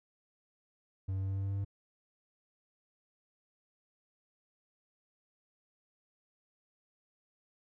triangle tone with pitch steps, 95.3 / 95.85 / 96.41 / 96.97 / 97.53 / 98.09 / 98.66 / 99.23 Hz, G2 / G2 / G2 / G2 / G2 / G2 / G2 / G2, -48 / -38 / -28 / -18 / -8 / +2 / +12 / +22 cents, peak -30 dBFS, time 1.08-1.648 s, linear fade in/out 10 ms, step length 71 ms, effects none

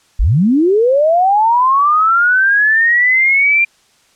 sine linear sweep, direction up, 30.35 to 2390 Hz, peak -8 dBFS, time 0.19-3.65 s, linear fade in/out 10 ms, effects white hiss -53 dBFS RMS until 4.15 s + low-pass 8000 Hz 12 dB/octave

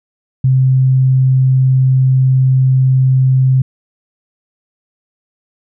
sine tone, 130.81 Hz, C3, in tune, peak -7 dBFS, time 0.44-3.62 s, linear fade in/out 5 ms, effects none

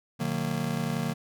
square chord, B major seventh, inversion none, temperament just, 123.47 / 154.34 / 185.21 / 231.5 Hz, B2 / D#3 / F#3 / A#3, 0 / -14 / +2 / -12 cents, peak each -38 / -32 / -35 / -33 dBFS, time 0.19-1.14 s, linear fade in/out 20 ms, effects none

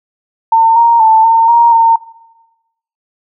sine tone with pitch steps, 904 / 932 / 885 / 909 / 937 / 913 Hz, A5 / A#5 / A5 / A#5 / A#5 / A#5, +47 / -1 / +10 / -44 / +9 / -36 cents, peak -4 dBFS, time 0.52-1.96 s, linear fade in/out 5 ms, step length 240 ms, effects noise-tail reverb RT60 1.0 s tail -20 dB re dry

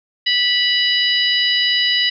harmonic tone, 983 Hz, B5, 8 cents flat, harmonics 2 / 3 / 4 / 5, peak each -20 / -17 / -20 / -22 dBFS, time 0.26-2.1 s, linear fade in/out 10 ms, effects none

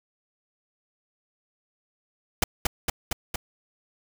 pink noise with echo, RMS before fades -20 dBFS, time 2.42-2.44 s, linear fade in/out 5 ms, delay 230 ms, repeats 4, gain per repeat -2 dB, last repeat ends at 3.36 s, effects none

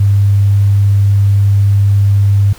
sine tone, 100.2 Hz, G2, 38 cents sharp, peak -6 dBFS, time 0-2.53 s, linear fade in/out 5 ms, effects pink hiss -37 dBFS RMS until 2.58 s

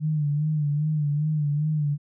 sine tone with vibrato, 150 Hz, D3, 37 cents sharp, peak -21 dBFS, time 0-1.98 s, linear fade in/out 50 ms, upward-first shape sine, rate 2.5 Hz, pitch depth 62 cents each way, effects none

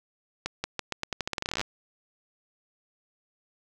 accelerating click train, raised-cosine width 0.2 ms, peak -12 dBFS, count 21, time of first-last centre 0.46-1.613 s, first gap 180 ms, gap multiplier 0.85, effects none

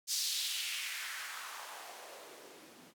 blue noise with band-pass filter sweep, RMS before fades -41 dBFS, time 0.07-2.94 s, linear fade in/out 50 ms, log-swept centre 5400 to 220 Hz, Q 2.1, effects none

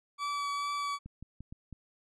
40% pulse tone with vibrato, 1147 Hz, D6, 41 cents flat, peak -31 dBFS, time 0.18-0.99 s, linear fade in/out 50 ms, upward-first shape triangle, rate 2.3 Hz, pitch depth 13 cents each way
clicks, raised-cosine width 5 ms, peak -32 dBFS, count 5, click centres 1.06 / 1.226 / 1.406 / 1.525 / 1.727 s
effects low-pass 7000 Hz 12 dB/octave

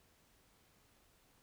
silence, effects pink hiss -70 dBFS RMS until 1.42 s

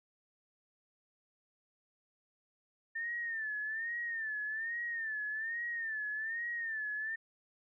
sine tone with vibrato, 1796 Hz, A6, 35 cents sharp, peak -35 dBFS, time 2.95-7.16 s, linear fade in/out 10 ms, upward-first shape sine, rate 1.2 Hz, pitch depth 96 cents each way, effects none

